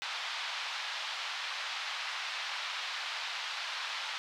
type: band-pass noise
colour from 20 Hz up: white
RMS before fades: -38 dBFS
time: 0.02-4.18 s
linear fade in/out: 0 ms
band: 800 to 4200 Hz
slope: 24 dB/octave
effects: none